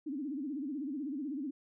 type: tone with vibrato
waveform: sine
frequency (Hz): 282.9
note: C#4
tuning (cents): +35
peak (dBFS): -35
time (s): 0.06-1.51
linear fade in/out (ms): 10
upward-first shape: sine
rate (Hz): 16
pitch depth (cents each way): 180
effects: none